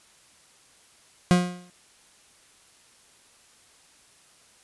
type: tone with exponential decay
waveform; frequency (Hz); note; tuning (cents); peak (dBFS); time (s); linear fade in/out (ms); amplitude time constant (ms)
40% pulse; 178.4; F3; +37; -12; 1.31-1.7; 0; 83
effects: white hiss -57 dBFS RMS until 4.63 s + resampled to 24000 Hz